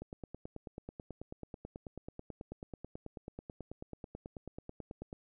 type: click train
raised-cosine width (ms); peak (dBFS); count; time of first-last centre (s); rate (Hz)
2; -30; 48; 0.02-5.129; 9.2
effects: none